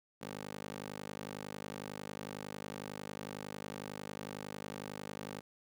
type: tone with high-pass filter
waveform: 15% pulse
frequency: 51 Hz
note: G#1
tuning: 31 cents flat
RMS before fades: -45 dBFS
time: 0.21-5.41 s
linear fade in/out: 10 ms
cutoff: 260 Hz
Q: 0.93
effects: none